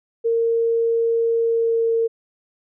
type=tone with pitch glide; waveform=sine; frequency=460.1 to 456.7 Hz; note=A#4 to A#4; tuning=-23 to -36 cents; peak=-16 dBFS; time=0.24-2.08 s; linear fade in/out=20 ms; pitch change=-13 cents; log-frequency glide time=1.4-1.94 s; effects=none